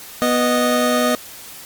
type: tone pair together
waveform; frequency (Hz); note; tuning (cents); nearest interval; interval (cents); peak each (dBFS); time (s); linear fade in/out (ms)
25% pulse; 245.9 / 619.6; B3 / D#5; -7 / -7; octave + major third; 1600; -14; 0.22-1.15; 0
effects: white hiss -37 dBFS RMS until 1.65 s + Opus 48 kbps